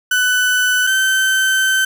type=tone pair in turn; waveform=35% pulse; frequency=1496 / 1540.7 Hz; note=F#6 / G6; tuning=+19 / -30 cents; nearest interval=minor second; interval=51 cents; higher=second; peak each=-11 dBFS; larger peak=neither; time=0.11-0.87 / 0.87-1.85 s; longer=second; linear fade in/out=5 ms; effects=none